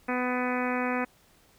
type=harmonic tone; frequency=249.7 Hz; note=B3; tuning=19 cents sharp; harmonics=1 / 2 / 3 / 4 / 5 / 6 / 7 / 8 / 9 / 10; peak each=-30 / -33 / -35 / -36 / -37 / -38 / -38 / -39 / -40 / -40 dBFS; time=0.08-1.05 s; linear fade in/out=10 ms; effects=pink hiss -61 dBFS RMS until 1.58 s